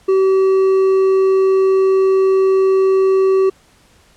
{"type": "tone with hard clipping", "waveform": "triangle", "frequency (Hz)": 382.6, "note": "G4", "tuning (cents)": -42, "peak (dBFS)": -11, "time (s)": [0.08, 3.5], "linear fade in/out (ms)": 10, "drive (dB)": 7, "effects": ["pink hiss -51 dBFS RMS until 4.16 s", "low-pass 10000 Hz 12 dB/octave"]}